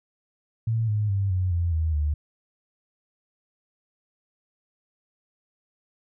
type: tone with pitch steps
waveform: sine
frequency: 113.2 / 105.62 / 98.55 / 91.95 / 85.79 / 80.04 / 74.68 Hz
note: A2 / G#2 / G2 / F#2 / F2 / D#2 / D2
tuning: +50 / +30 / +10 / -10 / -30 / +50 / +30 cents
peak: -21 dBFS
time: 0.67-2.14 s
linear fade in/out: 5 ms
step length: 210 ms
effects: none